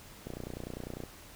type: click train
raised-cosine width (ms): 2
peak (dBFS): -26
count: 24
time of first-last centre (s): 0.27-1.037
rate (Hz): 30
effects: pink hiss -52 dBFS RMS until 1.35 s